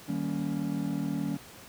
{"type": "chord", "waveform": "triangle", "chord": "Eb dominant seventh", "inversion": "none", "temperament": "just", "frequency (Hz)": [155.56, 194.45, 233.3, 280], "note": ["Eb3", "G3", "Bb3", "Db4"], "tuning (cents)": [0, -14, 2, 18], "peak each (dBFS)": [-33, -32, -34, -31], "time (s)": [0.08, 1.37], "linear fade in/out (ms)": 10, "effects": ["pink hiss -49 dBFS RMS until 1.68 s", "high-pass 80 Hz 12 dB/octave"]}